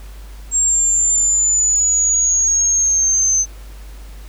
sine exponential sweep, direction down, 7500 to 6180 Hz, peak -12 dBFS, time 0.51-3.46 s, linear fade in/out 50 ms, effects added 50 Hz sine -32 dBFS peak until 4.28 s + pink hiss -45 dBFS RMS until 4.28 s

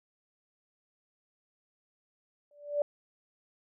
sine tone with exponential growth, 583 Hz, D5, 13 cents flat, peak -22 dBFS, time 2.51-2.82 s, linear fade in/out 2 ms, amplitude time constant 66 ms, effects none

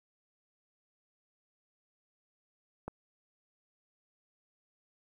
click, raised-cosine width 1 ms, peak -24 dBFS, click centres 2.88 s, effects 10-bit

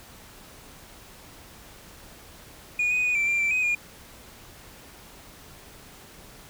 sine tone with pitch steps, 2450 / 2491 / 2471 / 2340 / 2376 / 2341 / 2510 / 2424 Hz, D#7 / D#7 / D#7 / D7 / D7 / D7 / D#7 / D#7, -27 / +1 / -13 / -7 / +20 / -6 / +15 / -46 cents, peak -19 dBFS, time 2.79-3.75 s, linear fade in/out 5 ms, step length 120 ms, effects tanh soft clip ceiling -20 dBFS + pink hiss -48 dBFS RMS until 6.49 s

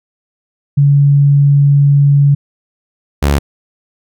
sine / sawtooth tone pair in turn, 142 / 71.2 Hz, C#3 / C#2, +42 / +47 cents, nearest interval octave, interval 1195 cents, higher first, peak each -5 dBFS, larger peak neither, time 0.77-2.35 / 3.22-3.39 s, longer first, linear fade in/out 10 ms, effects none

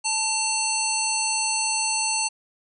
harmonic tone with a mistuned harmonic, 879 Hz, A5, 2 cents flat, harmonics 1 / 3 / 5 / 7 / 9 / 10, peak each -29 / -29 / -29 / -29 / -29 / -29 dBFS, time 0.04-2.29 s, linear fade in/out 20 ms, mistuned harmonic 3, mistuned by +52 cents, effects none

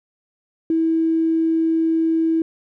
triangle tone with tanh clipping, 325.1 Hz, E4, 24 cents flat, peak -15 dBFS, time 0.7-2.42 s, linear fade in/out 2 ms, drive 3 dB, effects none

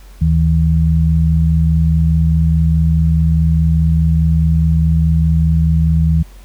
sine tone pair together, 75.79 / 160.6 Hz, D#2 / E3, -45 / -45 cents, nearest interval octave + minor second, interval 1300 cents, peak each -12 dBFS, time 0.21-6.23 s, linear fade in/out 10 ms, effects added 46 Hz sine -35 dBFS peak until 6.44 s + pink hiss -47 dBFS RMS until 6.44 s

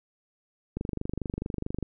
click train, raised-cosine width 3 ms, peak -18 dBFS, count 27, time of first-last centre 0.77-1.827 s, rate 24.6 Hz, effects none

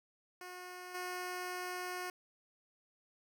10% pulse tone with level steps, 361.9 Hz, F#4, 38 cents flat, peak -38 / -31 dBFS, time 0.41-2.1 s, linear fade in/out 2 ms, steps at 0.94 s, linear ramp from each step 10 ms, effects none

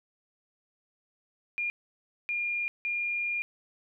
sine tone bursts at uneven times, 2413 Hz, D7, 46 cents sharp, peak -28 dBFS, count 3, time 1.58-1.7 / 2.29-2.68 / 2.85-3.42 s, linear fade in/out 0 ms, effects none

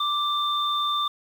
sine tone pair together, 1174.7 / 3578 Hz, D6 / A7, 0 / +28 cents, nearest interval octave + perfect fifth, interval 1928 cents, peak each -24 / -26 dBFS, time 0-1.08 s, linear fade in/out 5 ms, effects 8-bit

